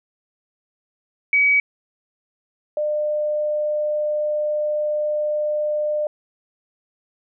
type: tone pair in turn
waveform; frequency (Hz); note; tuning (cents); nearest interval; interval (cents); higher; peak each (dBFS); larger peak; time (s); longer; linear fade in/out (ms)
sine; 2270 / 601.2; C#7 / D5; +41 / +40; octave + major seventh; 2301; first; -13 / -19; first; 1.33-1.6 / 2.77-6.07; second; 2
effects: none